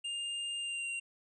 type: tone with pitch glide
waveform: square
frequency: 2808 to 2765 Hz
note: F7 to F7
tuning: +9 to -18 cents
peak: -36 dBFS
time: 0.04-1 s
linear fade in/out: 10 ms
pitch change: -27 cents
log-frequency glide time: 0.58-0.89 s
effects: resampled to 24000 Hz